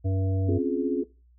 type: harmonic tone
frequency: 95.4 Hz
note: G2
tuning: 47 cents flat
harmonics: 1 / 3 / 5 / 7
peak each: -23 / -33 / -37 / -40 dBFS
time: 0.04-0.59 s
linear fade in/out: 20 ms
type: chord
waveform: sine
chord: Db major seventh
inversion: third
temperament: equal with one note detuned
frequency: 261.6 / 277.2 / 349.2 / 422.3 Hz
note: C4 / Db4 / F4 / Ab4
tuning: 0 / 0 / 0 / +29 cents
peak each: -29 dBFS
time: 0.48-1.04 s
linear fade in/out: 10 ms
effects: noise-tail reverb RT60 0.3 s tail -19 dB re dry + added 60 Hz sine -55 dBFS peak until 1.38 s